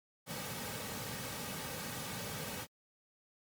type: noise with comb filter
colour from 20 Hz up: pink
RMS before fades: -41 dBFS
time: 0.26-2.67 s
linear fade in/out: 50 ms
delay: 2.9 ms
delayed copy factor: -0.55
effects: high-pass 100 Hz 12 dB/octave + MP3 96 kbps